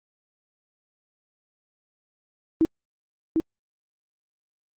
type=tone with echo; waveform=sine; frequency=323.1 Hz; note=E4; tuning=35 cents flat; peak=-15 dBFS; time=2.61-2.65 s; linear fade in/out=0 ms; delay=750 ms; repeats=1; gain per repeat=-3 dB; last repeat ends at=3.4 s; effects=Opus 24 kbps